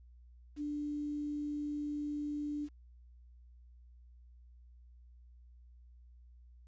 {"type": "tone with quantisation", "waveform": "sine", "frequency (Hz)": 294.4, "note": "D4", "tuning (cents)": 4, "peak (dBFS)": -35, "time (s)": [0.56, 2.69], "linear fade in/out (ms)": 50, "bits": 10, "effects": ["added 60 Hz sine -55 dBFS peak until 6.67 s", "resampled to 16000 Hz"]}